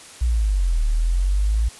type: linear two-way sweep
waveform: sine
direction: down then up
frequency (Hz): 61.74 to 36.89 to 57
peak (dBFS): -16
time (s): 0.21-1.69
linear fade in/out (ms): 10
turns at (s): 0.85
effects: white hiss -42 dBFS RMS until 1.79 s + resampled to 24000 Hz